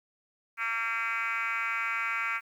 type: tone with frequency modulation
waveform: sine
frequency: 1824 Hz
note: A#6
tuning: 38 cents flat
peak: -27 dBFS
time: 0.57-2.41 s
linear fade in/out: 50 ms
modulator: 227 Hz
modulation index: 2.9
effects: tanh soft clip ceiling -24 dBFS + 10-bit